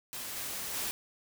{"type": "noise with level steps", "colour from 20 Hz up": "white", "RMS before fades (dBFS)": [-40, -38, -35], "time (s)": [0.13, 0.91], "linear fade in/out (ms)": 0, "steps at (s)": [0.35, 0.73], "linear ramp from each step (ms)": 20, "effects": []}